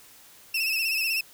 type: tone with vibrato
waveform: 30% pulse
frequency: 2637 Hz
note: E7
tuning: in tune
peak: -21 dBFS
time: 0.54-1.21 s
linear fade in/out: 5 ms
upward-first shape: sine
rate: 16 Hz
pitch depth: 64 cents each way
effects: white hiss -52 dBFS RMS until 1.33 s